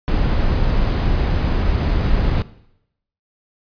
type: noise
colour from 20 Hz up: brown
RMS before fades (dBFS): -17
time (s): 0.08-2.42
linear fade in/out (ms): 0
effects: noise-tail reverb RT60 0.8 s tail -18 dB re dry + resampled to 11025 Hz